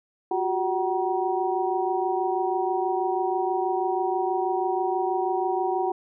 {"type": "tone cluster", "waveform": "sine", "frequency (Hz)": [359.6, 385.8, 757, 951], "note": ["F#4", "G4", "F#5", "A#5"], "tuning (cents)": [-49, -28, 39, 34], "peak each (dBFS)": [-27, -30, -26, -31], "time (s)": [0.31, 5.92], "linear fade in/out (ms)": 5, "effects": []}